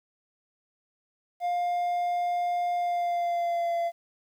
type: tone with pitch glide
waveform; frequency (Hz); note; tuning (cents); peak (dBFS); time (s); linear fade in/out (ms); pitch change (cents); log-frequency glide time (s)
triangle; 705 to 683; F5 to F5; +16 to -39; -23; 1.4-3.92; 50; -55; 2.76-3.75
effects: 10-bit

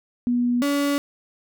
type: tone pair in turn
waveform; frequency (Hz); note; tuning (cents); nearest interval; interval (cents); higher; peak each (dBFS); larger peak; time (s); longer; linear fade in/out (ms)
sine / 35% pulse; 243 / 284.6; B3 / C#4; -28 / +46; minor third; 274; second; -18; neither; 0.27-0.62 / 0.62-0.98; second; 0
effects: none

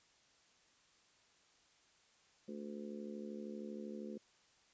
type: harmonic tone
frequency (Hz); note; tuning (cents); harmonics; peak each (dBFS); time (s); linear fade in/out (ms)
72.8; D2; -15; 3 / 4 / 5 / 6 / 7; -46 / -54 / -50 / -55 / -53; 2.48-4.18; 5
effects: white hiss -70 dBFS RMS until 4.73 s + resampled to 16000 Hz

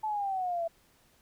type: exponential sweep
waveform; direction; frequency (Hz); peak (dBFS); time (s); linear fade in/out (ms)
sine; down; 876 to 659.3; -29; 0.03-0.68; 10
effects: pink hiss -65 dBFS RMS until 1.21 s

